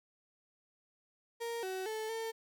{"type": "tone with pitch steps", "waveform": "35% pulse", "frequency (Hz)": [465.9, 376.2, 436.9, 450.8], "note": ["A#4", "F#4", "A4", "A4"], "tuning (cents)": [-1, 29, -12, 42], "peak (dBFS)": -35, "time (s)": [1.4, 2.32], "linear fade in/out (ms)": 20, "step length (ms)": 230, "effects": []}